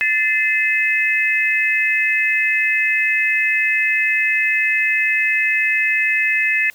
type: tone cluster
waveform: sine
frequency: 1760 / 2071 / 2569 Hz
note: A6 / C7 / E7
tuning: 0 / -18 / -45 cents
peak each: -19 dBFS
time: 0.01-6.7 s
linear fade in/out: 0 ms
effects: white hiss -49 dBFS RMS until 6.74 s